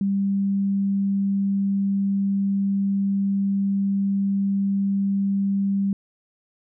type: tone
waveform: sine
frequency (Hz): 197.4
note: G3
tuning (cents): +12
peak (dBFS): -19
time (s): 0.01-5.93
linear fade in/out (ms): 2
effects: none